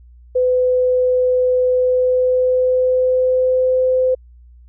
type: tone with pitch glide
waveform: sine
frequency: 504 to 512.5 Hz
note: B4 to C5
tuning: +35 to -36 cents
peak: -12 dBFS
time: 0.35-4.15 s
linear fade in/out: 10 ms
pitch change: +29 cents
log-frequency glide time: 1.7-3.83 s
effects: added 60 Hz sine -41 dBFS peak until 4.68 s